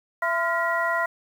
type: tone cluster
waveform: sine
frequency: 670 / 1022 / 1400 / 1922 Hz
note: E5 / C6 / F6 / B6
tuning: +28 / -41 / +4 / -48 cents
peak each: -27 dBFS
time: 0.22-1.06 s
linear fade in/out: 5 ms
effects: 8-bit